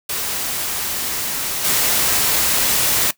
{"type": "noise with level steps", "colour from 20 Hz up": "white", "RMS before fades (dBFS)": [-23, -17], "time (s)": [0.09, 3.11], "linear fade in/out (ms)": 5, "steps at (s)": 1.64, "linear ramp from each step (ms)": 10, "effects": ["noise-tail reverb RT60 0.1 s tail -18 dB re dry"]}